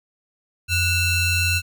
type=ring-modulated tone; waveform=35% pulse; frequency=1378 Hz; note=F6; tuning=24 cents flat; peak=-13 dBFS; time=0.68-1.62 s; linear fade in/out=50 ms; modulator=1290 Hz; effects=none